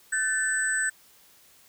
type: tone cluster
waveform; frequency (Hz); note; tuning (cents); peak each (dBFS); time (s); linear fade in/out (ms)
sine; 1523 / 1758 / 8020; F#6 / A6 / B8; +50 / -2 / +26; -28; 0.12-0.9; 10
effects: white hiss -57 dBFS RMS until 1.68 s